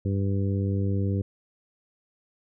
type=harmonic tone; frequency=98.3 Hz; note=G2; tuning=5 cents sharp; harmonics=1 / 2 / 3 / 4 / 5; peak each=-24 / -30 / -34 / -36 / -38 dBFS; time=0.05-1.22 s; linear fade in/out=5 ms; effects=none